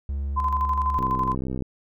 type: tone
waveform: triangle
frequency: 69.7 Hz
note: C#2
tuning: 10 cents sharp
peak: -23 dBFS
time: 0.09-0.99 s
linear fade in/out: 0 ms
type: tone with tremolo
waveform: sine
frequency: 1025 Hz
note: C6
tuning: 36 cents flat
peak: -20 dBFS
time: 0.36-1.35 s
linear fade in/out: 20 ms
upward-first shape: square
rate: 12 Hz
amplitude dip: 50%
type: click train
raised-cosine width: 3 ms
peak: -17 dBFS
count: 42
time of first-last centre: 0.99-1.623 s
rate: 64.8 Hz
effects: none